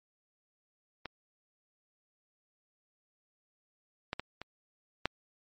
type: clicks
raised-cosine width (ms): 0.3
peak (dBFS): -22 / -17 / -19 / -25 / -12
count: 5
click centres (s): 1.057 / 4.131 / 4.196 / 4.416 / 5.056
effects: MP3 32 kbps

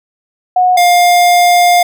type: tone pair in turn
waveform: sine / square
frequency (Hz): 730 / 705.9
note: F#5 / F5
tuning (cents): -24 / +18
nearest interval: minor second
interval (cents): 58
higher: first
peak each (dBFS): -6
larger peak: neither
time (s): 0.56-0.77 / 0.77-1.83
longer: second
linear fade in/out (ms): 5
effects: none

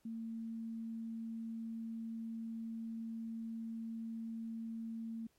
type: tone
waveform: sine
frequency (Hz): 226.4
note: A3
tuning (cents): +50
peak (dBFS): -40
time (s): 0.05-5.27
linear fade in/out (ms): 5
effects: pink hiss -75 dBFS RMS until 5.38 s + MP3 64 kbps

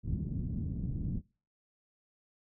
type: low-pass noise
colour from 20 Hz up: white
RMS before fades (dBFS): -35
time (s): 0.03-1.22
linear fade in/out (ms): 50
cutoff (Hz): 200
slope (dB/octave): 24
effects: noise-tail reverb RT60 0.4 s tail -26 dB re dry

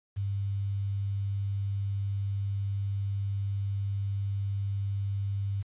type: tone with quantisation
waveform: sine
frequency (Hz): 99.3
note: G2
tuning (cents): +23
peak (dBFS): -28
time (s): 0.16-5.63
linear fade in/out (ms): 20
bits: 9
effects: resampled to 8000 Hz

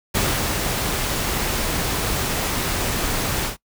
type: noise with ADSR envelope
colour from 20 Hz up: pink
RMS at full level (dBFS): -20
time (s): 0.14-3.57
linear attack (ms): 16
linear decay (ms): 310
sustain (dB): -3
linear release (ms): 120
effects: noise-tail reverb RT60 0.1 s tail -22 dB re dry

